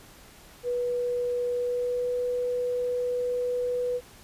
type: tone with pitch glide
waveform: sine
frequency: 488.4 to 492.7 Hz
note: B4 to B4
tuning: -19 to -4 cents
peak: -25 dBFS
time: 0.63-4.01 s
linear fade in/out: 50 ms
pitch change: +15 cents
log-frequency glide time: 1.54-2.12 s
effects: pink hiss -51 dBFS RMS until 4.23 s + resampled to 32000 Hz